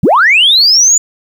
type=linear sweep; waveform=sine; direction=up; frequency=103.83 to 7040 Hz; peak=-3 dBFS; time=0.03-0.98 s; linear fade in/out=5 ms; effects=tanh soft clip ceiling 0 dBFS + 7-bit